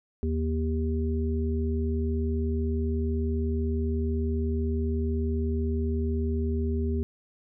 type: harmonic tone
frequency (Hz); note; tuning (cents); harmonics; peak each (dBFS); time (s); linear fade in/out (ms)
79; D#2; +27; 1 / 3 / 5; -26 / -31 / -33; 0.23-7.03; 0
effects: none